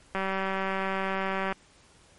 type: click train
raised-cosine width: 0.5 ms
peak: -15 dBFS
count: 265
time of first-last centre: 0.15-1.525 s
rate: 192 Hz
effects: pink hiss -58 dBFS RMS until 2.18 s + MP3 48 kbps